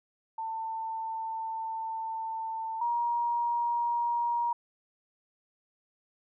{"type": "tone pair in turn", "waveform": "sine", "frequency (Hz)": [894, 947.2], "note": ["A5", "A#5"], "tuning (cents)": [27, 27], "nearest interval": "minor second", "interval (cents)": 100, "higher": "second", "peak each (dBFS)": [-32, -26], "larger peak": "second", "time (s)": [[0.38, 2.81], [2.81, 4.53]], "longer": "first", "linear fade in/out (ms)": 5, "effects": []}